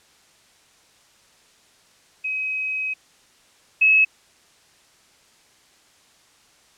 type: tone pair in turn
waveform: sine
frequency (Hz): 2536 / 2577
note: D#7 / E7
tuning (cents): +32 / -40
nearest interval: unison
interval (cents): 28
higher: second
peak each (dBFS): -23 / -12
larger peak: second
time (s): 2.24-2.94 / 3.81-4.05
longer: first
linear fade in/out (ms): 10
effects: white hiss -56 dBFS RMS until 6.77 s + low-pass 8000 Hz 12 dB/octave